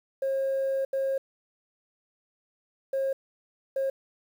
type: tone bursts at uneven times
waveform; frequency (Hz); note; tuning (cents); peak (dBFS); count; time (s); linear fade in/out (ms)
sine; 539; C#5; -49; -23; 4; 0.22-0.85 / 0.93-1.18 / 2.93-3.13 / 3.76-3.9; 5
effects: tanh soft clip ceiling -22 dBFS + 9-bit